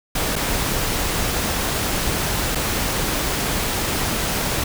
pink noise with dropouts, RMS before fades -22 dBFS, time 0.15-4.64 s, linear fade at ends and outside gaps 5 ms, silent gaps 0.357-0.361 / 2.55-2.554 s, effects none

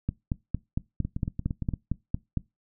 two click trains, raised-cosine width 5 ms, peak -14 / -18 dBFS, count 11 / 7, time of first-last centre 0.09-2.373 / 1.05-1.737 s, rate 4.38 / 8.73 Hz, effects noise-tail reverb RT60 0.2 s tail -21 dB re dry

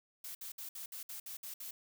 blue noise bursts, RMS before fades -45 dBFS, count 9, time 0.24-1.71 s, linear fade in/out 5 ms, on 110 ms, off 60 ms, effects none

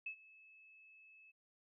sine tone with ADSR envelope, 2600 Hz, E7, 24 cents flat, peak -39 dBFS, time 0.06-1.32 s, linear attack 6 ms, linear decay 85 ms, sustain -21 dB, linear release 21 ms, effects none

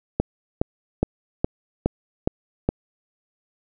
click train, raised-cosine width 2 ms, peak -5 dBFS, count 7, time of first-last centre 0.2-2.69 s, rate 2.41 Hz, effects none

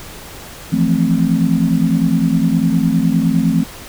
sine chord, F major seventh, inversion third, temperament equal, 164.81 / 174.61 / 220 / 261.6 Hz, E3 / F3 / A3 / C4, 0 / 0 / 0 / 0 cents, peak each -17 dBFS, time 0.72-3.64 s, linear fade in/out 10 ms, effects pink hiss -34 dBFS RMS until 3.88 s

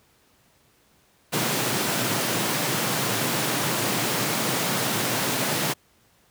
pink high-pass noise, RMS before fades -25 dBFS, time 1.32-5.74 s, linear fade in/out 20 ms, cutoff 110 Hz, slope 96 dB/octave, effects pink hiss -61 dBFS RMS until 6.3 s + high-pass 60 Hz 12 dB/octave

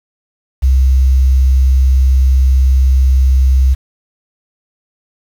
sine tone with quantisation, 65.41 Hz, C2, in tune, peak -6 dBFS, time 0.62-3.75 s, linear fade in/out 20 ms, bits 6, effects none

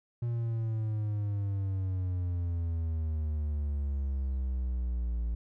triangle exponential sweep, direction down, 119.6 to 56.7 Hz, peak -27 dBFS, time 0.22-5.35 s, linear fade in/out 5 ms, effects none

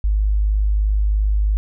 sine tone, 51.5 Hz, G#1, 14 cents flat, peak -14 dBFS, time 0.04-1.57 s, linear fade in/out 0 ms, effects none

